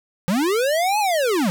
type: linear two-way sweep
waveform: square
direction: up then down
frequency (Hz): 164.81 to 868 to 164.81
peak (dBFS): -18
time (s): 0.28-1.5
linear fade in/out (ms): 0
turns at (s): 0.99
effects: none